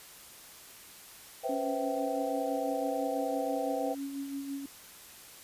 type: chord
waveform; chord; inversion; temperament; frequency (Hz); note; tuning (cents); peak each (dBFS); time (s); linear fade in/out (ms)
sine; C major seventh; third; equal with one note detuned; 493.9 / 523.3 / 659.3 / 775.9; B4 / C5 / E5 / G5; 0 / 0 / 0 / -18; -36; 1.43-3.95; 20
type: tone with tremolo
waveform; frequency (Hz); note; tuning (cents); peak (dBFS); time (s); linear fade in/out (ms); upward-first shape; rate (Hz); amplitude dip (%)
sine; 277.2; C#4; 0; -33; 1.49-4.66; 5; sine; 6; 45
effects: white hiss -51 dBFS RMS until 5.43 s + resampled to 32000 Hz